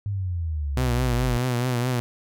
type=exponential sweep; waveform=sine; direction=down; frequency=103.83 to 47.23 Hz; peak=-24 dBFS; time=0.06-1.37 s; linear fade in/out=0 ms
type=tone with vibrato; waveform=sawtooth; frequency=123.8 Hz; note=B2; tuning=5 cents sharp; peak=-18 dBFS; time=0.77-2 s; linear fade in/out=0 ms; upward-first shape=triangle; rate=4.7 Hz; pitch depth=74 cents each way
effects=none